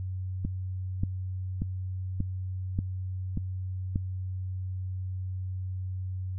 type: click train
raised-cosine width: 5 ms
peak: -16 dBFS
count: 7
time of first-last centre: 0.45-3.959 s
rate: 1.71 Hz
effects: added 93 Hz sine -31 dBFS peak until 6.38 s